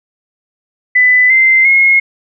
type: tone with pitch steps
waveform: sine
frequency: 1999 / 2078 / 2160 Hz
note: B6 / C7 / C#7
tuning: +20 / -12 / -45 cents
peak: -5 dBFS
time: 0.95-2 s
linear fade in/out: 10 ms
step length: 350 ms
effects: none